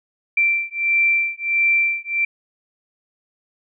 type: beating tone pair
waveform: sine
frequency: 2349 / 2350.5 Hz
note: D7 / D7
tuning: 0 / +1 cents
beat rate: 1.5 Hz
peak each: -19 dBFS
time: 0.37-2.25 s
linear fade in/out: 5 ms
effects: none

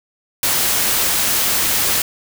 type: noise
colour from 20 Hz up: white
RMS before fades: -17 dBFS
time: 0.43-2.02 s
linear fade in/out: 2 ms
effects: none

